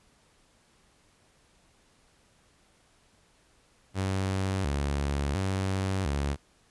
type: tone with vibrato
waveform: sawtooth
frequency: 82.41 Hz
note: E2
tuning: in tune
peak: -23 dBFS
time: 3.94-6.37 s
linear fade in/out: 50 ms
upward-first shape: square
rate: 0.71 Hz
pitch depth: 260 cents each way
effects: pink hiss -64 dBFS RMS until 6.7 s + resampled to 24000 Hz